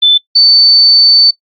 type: tone pair in turn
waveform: sine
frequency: 3520 / 4530 Hz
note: A7 / C#8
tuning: 0 / +37 cents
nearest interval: major third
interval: 437 cents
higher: second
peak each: -3 dBFS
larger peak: neither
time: 0.02-0.18 / 0.35-1.31 s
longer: second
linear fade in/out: 10 ms
effects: noise-tail reverb RT60 0.1 s tail -21 dB re dry + Opus 48 kbps